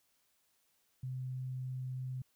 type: tone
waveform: sine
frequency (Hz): 128.8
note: C3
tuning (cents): -27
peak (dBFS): -37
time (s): 1.03-2.22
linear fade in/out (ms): 5
effects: white hiss -75 dBFS RMS until 2.35 s